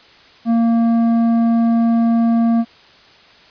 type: tone with tanh clipping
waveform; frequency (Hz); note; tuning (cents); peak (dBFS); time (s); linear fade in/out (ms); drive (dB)
sine; 230.8; A#3; -17; -13; 0.45-2.65; 50; 9
effects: white hiss -46 dBFS RMS until 3.5 s + resampled to 11025 Hz